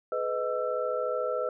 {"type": "tone cluster", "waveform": "sine", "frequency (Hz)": [427.2, 501, 624, 1333], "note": ["G#4", "B4", "D#5", "E6"], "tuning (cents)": [49, 25, 5, 19], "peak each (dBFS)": [-36, -30, -32, -35], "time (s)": [0.12, 1.49], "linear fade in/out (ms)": 2, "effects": []}